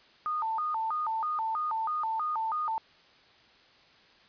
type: tone with vibrato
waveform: sine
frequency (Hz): 1046.5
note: C6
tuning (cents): 0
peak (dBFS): -28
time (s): 0.26-2.78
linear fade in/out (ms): 0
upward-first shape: square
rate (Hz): 3.1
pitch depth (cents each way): 280
effects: white hiss -59 dBFS RMS until 4.28 s + resampled to 11025 Hz